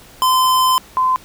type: tone pair in turn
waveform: square / sine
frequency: 1028 / 1028 Hz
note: C6 / C6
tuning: -31 / -31 cents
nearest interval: unison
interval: 0 cents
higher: neither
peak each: -12 dBFS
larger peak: neither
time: 0.22-0.78 / 0.97-1.16 s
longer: first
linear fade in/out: 0 ms
effects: pink hiss -43 dBFS RMS until 1.24 s